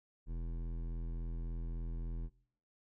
sine tone with hard clipping, 41.77 Hz, E1, 24 cents sharp, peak -39 dBFS, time 0.26-2.3 s, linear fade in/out 50 ms, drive 14 dB, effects noise-tail reverb RT60 0.7 s tail -25 dB re dry

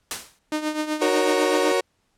white noise with exponential decay, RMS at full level -24 dBFS, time 0.11-0.39 s, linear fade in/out 1 ms, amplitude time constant 60 ms
sawtooth tone with tremolo, 306.2 Hz, D#4, 28 cents flat, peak -17 dBFS, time 0.52-1.72 s, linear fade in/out 2 ms, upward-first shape triangle, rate 8 Hz, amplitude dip 75%
35% pulse chord, F# major, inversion none, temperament equal with one note detuned, 370 / 467.8 / 554.4 Hz, F#4 / A#4 / C#5, 0 / +6 / 0 cents, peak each -22 dBFS, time 1.01-1.81 s, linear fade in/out 10 ms
effects pink hiss -69 dBFS RMS until 2.17 s + low-pass 10000 Hz 12 dB/octave

